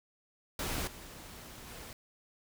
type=noise with level steps; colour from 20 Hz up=pink; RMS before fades=-36 / -49 / -47 dBFS; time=0.59-1.93 s; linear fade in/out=2 ms; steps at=0.87 / 1.67 s; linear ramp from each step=5 ms; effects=none